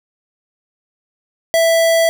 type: tone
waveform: square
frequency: 660 Hz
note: E5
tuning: 2 cents sharp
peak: -11 dBFS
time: 1.54-2.09 s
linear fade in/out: 0 ms
effects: none